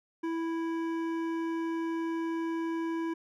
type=tone with hard clipping; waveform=sine; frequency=329.6 Hz; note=E4; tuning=in tune; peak=-32 dBFS; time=0.23-3.14 s; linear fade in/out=10 ms; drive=12 dB; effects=none